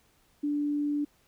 sine tone, 292.2 Hz, D4, 9 cents flat, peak -26 dBFS, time 0.43-1.05 s, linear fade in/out 10 ms, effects pink hiss -66 dBFS RMS until 1.27 s

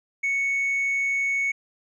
triangle tone with tanh clipping, 2217 Hz, C#7, in tune, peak -22 dBFS, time 0.23-1.52 s, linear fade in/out 10 ms, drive 6 dB, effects none

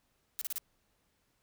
blue noise bursts, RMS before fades -36 dBFS, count 4, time 0.39-0.582 s, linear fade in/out 0 ms, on 24 ms, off 32 ms, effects pink hiss -75 dBFS RMS until 1.42 s

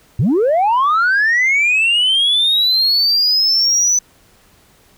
sine linear sweep, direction up, 92.5 to 6040 Hz, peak -9 dBFS, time 0.19-3.99 s, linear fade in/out 5 ms, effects tanh soft clip ceiling -9 dBFS + pink hiss -51 dBFS RMS until 4.97 s

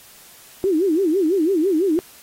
sine tone with vibrato, 349.2 Hz, F4, in tune, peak -15 dBFS, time 0.64-1.99 s, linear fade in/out 0 ms, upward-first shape sine, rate 6 Hz, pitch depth 240 cents each way, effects white hiss -46 dBFS RMS until 2.22 s + AAC 48 kbps

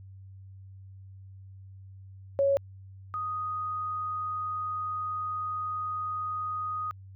sine tone pair in turn, 554.4 / 1244.6 Hz, C#5 / D#6, 0 / 0 cents, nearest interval octave + major second, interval 1400 cents, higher second, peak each -21 / -30 dBFS, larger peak first, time 2.39-2.57 / 3.14-6.91 s, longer second, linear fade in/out 0 ms, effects added 96 Hz sine -45 dBFS peak until 7.15 s

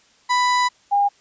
35% pulse / sine tone pair in turn, 991 / 808.9 Hz, B5 / G#5, +6 / -46 cents, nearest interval major third, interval 352 cents, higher first, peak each -14 dBFS, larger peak neither, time 0.29-0.69 / 0.91-1.09 s, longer first, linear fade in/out 20 ms, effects white hiss -56 dBFS RMS until 1.2 s + resampled to 16000 Hz

